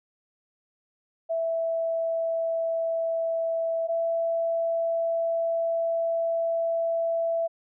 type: tone pair in turn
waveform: sine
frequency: 659.3 / 665 Hz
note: E5 / E5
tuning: 0 / +15 cents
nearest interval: unison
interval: 15 cents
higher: second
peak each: -24 / -23 dBFS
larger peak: second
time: 1.29-3.88 / 3.88-7.48 s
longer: second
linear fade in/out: 20 ms
effects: none